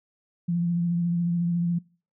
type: tone with vibrato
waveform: sine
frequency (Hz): 172.1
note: F3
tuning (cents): -25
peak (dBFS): -22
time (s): 0.48-1.79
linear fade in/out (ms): 10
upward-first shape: sine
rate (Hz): 14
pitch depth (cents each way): 27
effects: noise-tail reverb RT60 0.4 s tail -24 dB re dry